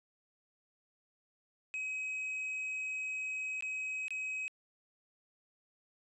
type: tone with dropouts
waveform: triangle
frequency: 2539 Hz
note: D#7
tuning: 34 cents sharp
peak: -34 dBFS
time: 1.74-4.48 s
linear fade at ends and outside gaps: 0 ms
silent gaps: 3.608-3.624 / 4.082-4.106 s
effects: resampled to 22050 Hz